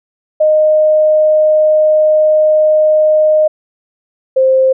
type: tone pair in turn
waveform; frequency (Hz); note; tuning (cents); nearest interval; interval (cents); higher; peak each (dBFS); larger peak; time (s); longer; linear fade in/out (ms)
sine; 617 / 524.9; D#5 / C5; -15 / +5; minor third; 280; first; -6; neither; 0.4-3.48 / 4.36-4.73; first; 10
effects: none